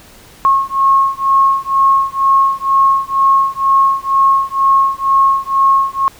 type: beating tone pair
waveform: sine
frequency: 1086 / 1088.1 Hz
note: C#6 / C#6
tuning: -36 / -33 cents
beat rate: 2.1 Hz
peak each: -12 dBFS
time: 0.45-6.08 s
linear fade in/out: 0 ms
effects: pink hiss -41 dBFS RMS until 6.19 s